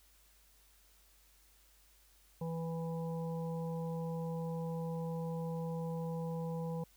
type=harmonic tone; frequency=164.81 Hz; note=E3; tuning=in tune; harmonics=1 / 3 / 5 / 6; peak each=-37 / -42 / -50 / -52 dBFS; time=2.41-6.84 s; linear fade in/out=5 ms; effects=added 50 Hz sine -67 dBFS peak until 6.96 s + white hiss -67 dBFS RMS until 6.96 s